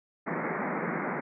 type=band-pass noise; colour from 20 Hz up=pink; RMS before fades=-32 dBFS; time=0.26-1.21 s; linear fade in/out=20 ms; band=150 to 2200 Hz; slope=96 dB/octave; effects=none